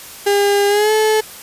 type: tone with pitch glide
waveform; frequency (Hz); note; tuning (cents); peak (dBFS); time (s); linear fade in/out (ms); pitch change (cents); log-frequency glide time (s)
35% pulse; 404 to 433; G#4 to A4; -48 to -28; -10; 0.26-1.21; 10; +120; 0.68-0.92
effects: white hiss -35 dBFS RMS until 1.42 s + resampled to 32000 Hz